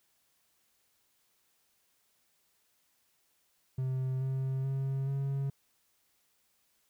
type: tone with pitch steps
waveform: triangle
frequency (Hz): 130.4 / 132.76 / 135.15 / 137.6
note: C3 / C3 / C#3 / C#3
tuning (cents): -5 / +26 / -44 / -12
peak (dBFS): -28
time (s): 3.78-5.5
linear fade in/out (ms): 5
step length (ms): 430
effects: white hiss -73 dBFS RMS until 6.89 s